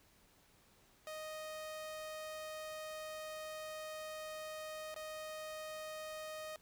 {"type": "tone with dropouts", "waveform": "sawtooth", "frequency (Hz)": 622.3, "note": "D#5", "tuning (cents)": 0, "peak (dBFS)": -40, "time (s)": [1.07, 6.56], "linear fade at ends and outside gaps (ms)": 1, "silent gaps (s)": [4.943, 4.962], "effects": ["pink hiss -68 dBFS RMS until 6.61 s"]}